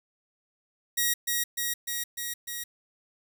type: tone with echo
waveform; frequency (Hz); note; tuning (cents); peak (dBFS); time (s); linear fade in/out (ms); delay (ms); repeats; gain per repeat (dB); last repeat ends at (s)
5% pulse; 1900; A#6; +33; -13; 0.97-1.14; 10; 300; 5; -2; 2.64
effects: 8-bit